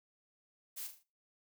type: noise with echo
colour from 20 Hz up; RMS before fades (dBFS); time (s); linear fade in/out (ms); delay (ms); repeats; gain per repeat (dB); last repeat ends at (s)
blue; -43; 0.76-0.88; 20; 39; 4; -7; 1.036
effects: noise-tail reverb RT60 0.3 s tail -19 dB re dry